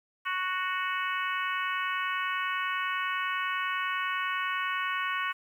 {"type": "harmonic tone", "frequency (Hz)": 370, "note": "F#4", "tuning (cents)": 0, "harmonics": [3, 4, 5, 6, 7, 8], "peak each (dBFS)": [-32, -34, -36, -38, -39, -40], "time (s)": [0.25, 5.33], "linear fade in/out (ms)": 20, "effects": ["10-bit"]}